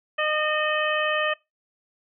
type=harmonic tone with a mistuned harmonic; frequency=611 Hz; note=D#5; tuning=32 cents flat; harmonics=1 / 2 / 3 / 4 / 5; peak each=-26 / -28 / -27 / -30 / -32 dBFS; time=0.18-1.34 s; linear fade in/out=10 ms; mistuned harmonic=4; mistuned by=+76 cents; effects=noise-tail reverb RT60 0.2 s tail -21 dB re dry